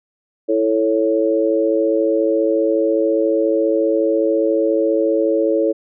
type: chord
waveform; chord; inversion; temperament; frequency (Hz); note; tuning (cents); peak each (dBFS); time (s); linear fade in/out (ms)
sine; A major; second; equal; 329.6 / 440 / 554.4; E4 / A4 / C#5; 0 / 0 / 0; -18; 0.48-5.73; 20
effects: none